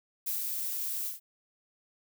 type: noise with ADSR envelope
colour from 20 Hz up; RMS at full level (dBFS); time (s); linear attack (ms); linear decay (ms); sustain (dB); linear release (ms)
violet; -32; 0.26-1.2; 12; 160; -2; 140
effects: none